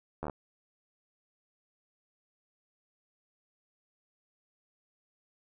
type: slowing click train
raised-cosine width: 1 ms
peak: -22 dBFS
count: 6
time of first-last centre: 0.23-0.298 s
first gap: 12 ms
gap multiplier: 1.06
effects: none